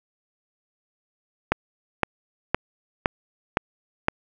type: click train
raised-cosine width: 0.5 ms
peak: -3 dBFS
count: 6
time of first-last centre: 1.52-4.084 s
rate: 1.95 Hz
effects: none